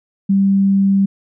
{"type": "tone", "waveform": "sine", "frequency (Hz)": 196, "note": "G3", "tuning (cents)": 0, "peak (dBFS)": -10, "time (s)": [0.29, 1.06], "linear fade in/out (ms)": 10, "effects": []}